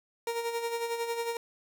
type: tone with tremolo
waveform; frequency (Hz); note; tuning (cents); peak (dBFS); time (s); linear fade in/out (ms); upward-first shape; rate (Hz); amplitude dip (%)
30% pulse; 466.2; A#4; 0; -26; 0.27-1.37; 2; sine; 11; 55
effects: none